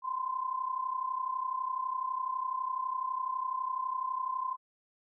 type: tone pair together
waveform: sine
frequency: 1011 / 1043 Hz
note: B5 / C6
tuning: +40 / -6 cents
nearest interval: minor second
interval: 54 cents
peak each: -36 / -33 dBFS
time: 0.02-4.57 s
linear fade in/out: 50 ms
effects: none